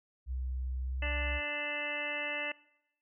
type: tone with pitch glide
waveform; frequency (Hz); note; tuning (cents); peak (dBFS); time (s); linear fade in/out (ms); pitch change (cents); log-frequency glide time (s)
sine; 63.9 to 65.62; C2 to C2; -40 to +6; -33; 0.26-1.41; 50; +46; 0.75-1.18
type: harmonic tone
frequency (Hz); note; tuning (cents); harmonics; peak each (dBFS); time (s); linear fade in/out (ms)
293.7; D4; 0; 1 / 2 / 3 / 4 / 5 / 6 / 7 / 9 / 10; -48 / -41 / -47 / -49 / -48 / -41 / -39 / -38 / -46; 1.02-2.52; 5
effects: noise-tail reverb RT60 0.8 s tail -21 dB re dry